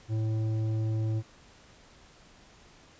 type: tone with tanh clipping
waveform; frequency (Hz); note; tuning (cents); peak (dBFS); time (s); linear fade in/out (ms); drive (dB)
sine; 110; A2; 0; -28; 0.08-1.23; 50; 10
effects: pink hiss -56 dBFS RMS until 2.99 s + resampled to 16000 Hz